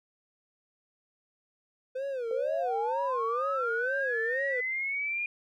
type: tone with vibrato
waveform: triangle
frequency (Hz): 502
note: B4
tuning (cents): +28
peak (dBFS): -29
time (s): 1.95-4.61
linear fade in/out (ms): 10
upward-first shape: sine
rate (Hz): 2.1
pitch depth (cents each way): 180
type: linear sweep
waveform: sine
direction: up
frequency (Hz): 493.9 to 2440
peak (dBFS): -29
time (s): 2.31-5.26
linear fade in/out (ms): 2
effects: none